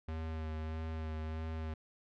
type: tone with vibrato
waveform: square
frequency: 79.3 Hz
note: D#2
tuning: 33 cents sharp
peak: -38 dBFS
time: 0.08-1.74 s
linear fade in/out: 5 ms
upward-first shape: sine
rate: 1.6 Hz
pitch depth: 20 cents each way
effects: low-pass 3000 Hz 12 dB/octave